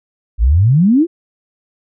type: exponential sweep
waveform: sine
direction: up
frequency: 50.3 to 361 Hz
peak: -7 dBFS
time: 0.38-1.07 s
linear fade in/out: 50 ms
effects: none